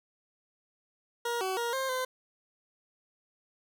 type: tone with pitch steps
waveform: 20% pulse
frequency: 473.5 / 377.5 / 471.5 / 530 / 513 Hz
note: A#4 / F#4 / A#4 / C5 / C5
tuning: +27 / +35 / +20 / +22 / -34 cents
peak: -25 dBFS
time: 1.25-2.05 s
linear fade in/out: 5 ms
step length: 160 ms
effects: none